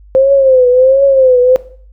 sine tone with vibrato, 523.3 Hz, C5, in tune, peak -4 dBFS, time 0.15-1.56 s, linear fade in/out 0 ms, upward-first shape triangle, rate 1.4 Hz, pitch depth 110 cents each way, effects noise-tail reverb RT60 0.5 s tail -17 dB re dry + added 50 Hz sine -36 dBFS peak until 1.92 s

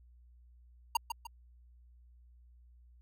square tone with echo, 932.3 Hz, A#5, in tune, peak -26 dBFS, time 0.95-0.97 s, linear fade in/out 5 ms, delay 150 ms, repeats 2, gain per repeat -8 dB, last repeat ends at 1.27 s, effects added 60 Hz sine -57 dBFS peak until 3.01 s

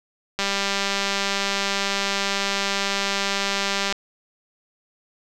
click train, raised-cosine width 0.2 ms, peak -6 dBFS, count 701, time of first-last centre 0.39-3.925 s, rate 198 Hz, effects none

